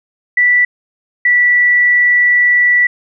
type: tone pair in turn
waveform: sine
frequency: 1966 / 1958.1 Hz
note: B6 / B6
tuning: -8 / -15 cents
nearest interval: unison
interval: 7 cents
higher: first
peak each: -7 dBFS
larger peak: neither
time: 0.37-0.65 / 1.25-2.87 s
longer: second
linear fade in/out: 5 ms
effects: none